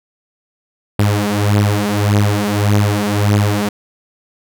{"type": "beating tone pair", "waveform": "sawtooth", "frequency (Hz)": [102.3, 104], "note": ["G#2", "G#2"], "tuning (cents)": [-26, 3], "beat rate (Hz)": 1.7, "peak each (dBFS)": -11, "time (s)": [0.99, 3.69], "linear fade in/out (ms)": 5, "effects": []}